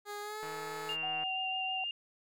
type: tone with pitch glide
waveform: 15% pulse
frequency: 412.7 to 432 Hz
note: G#4 to A4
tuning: -11 to -32 cents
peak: -33 dBFS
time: 0.05-0.97 s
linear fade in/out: 50 ms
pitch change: +79 cents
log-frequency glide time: 0.21-0.41 s
type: click train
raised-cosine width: 0.5 ms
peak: -32 dBFS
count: 129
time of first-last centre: 0.43-1.235 s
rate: 159 Hz
type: tone with vibrato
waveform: sine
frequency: 2794 Hz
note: F7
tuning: in tune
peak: -34 dBFS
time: 0.89-1.91 s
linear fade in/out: 2 ms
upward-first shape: sine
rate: 6.3 Hz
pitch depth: 15 cents each way
type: tone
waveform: sine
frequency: 754 Hz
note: F#5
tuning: 32 cents sharp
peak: -37 dBFS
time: 1.03-1.84 s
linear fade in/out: 2 ms
effects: none